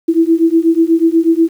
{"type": "beating tone pair", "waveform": "sine", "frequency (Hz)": [325.5, 333.7], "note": ["E4", "E4"], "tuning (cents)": [-22, 21], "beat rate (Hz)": 8.2, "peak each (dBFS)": -11, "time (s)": [0.08, 1.49], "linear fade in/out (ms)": 10, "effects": ["7-bit"]}